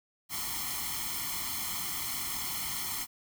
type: noise with comb filter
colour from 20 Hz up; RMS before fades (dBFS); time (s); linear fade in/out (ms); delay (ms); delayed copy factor
white; -35; 0.29-3.07; 50; 0.94; +0.9
effects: none